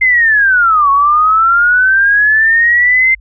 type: linear two-way sweep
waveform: sine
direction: down then up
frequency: 2093 to 1100 to 2093 Hz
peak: -6 dBFS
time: 0.01-3.15 s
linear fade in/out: 10 ms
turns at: 0.9 s
effects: added 50 Hz sine -36 dBFS peak until 3.2 s